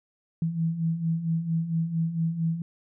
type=beating tone pair; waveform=sine; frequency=161.2 / 165.6 Hz; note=E3 / E3; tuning=-38 / +8 cents; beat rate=4.4 Hz; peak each=-31 / -25 dBFS; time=0.42-2.62 s; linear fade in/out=2 ms; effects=none